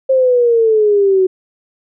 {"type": "exponential sweep", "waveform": "sine", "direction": "down", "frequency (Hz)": [534, 370], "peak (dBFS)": -8, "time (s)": [0.09, 1.27], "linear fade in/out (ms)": 10, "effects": []}